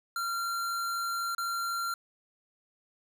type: tone with dropouts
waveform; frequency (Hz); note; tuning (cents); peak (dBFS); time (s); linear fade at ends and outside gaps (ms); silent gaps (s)
square; 1376; F6; -26; -31; 0.16-1.94; 2; 1.349-1.381
effects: none